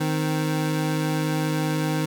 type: tone pair together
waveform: 25% pulse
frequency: 155.3 / 260.1 Hz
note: D#3 / C4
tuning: -3 / -10 cents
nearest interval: major sixth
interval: 893 cents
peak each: -19 / -26 dBFS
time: 0-2.06 s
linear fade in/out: 10 ms
effects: none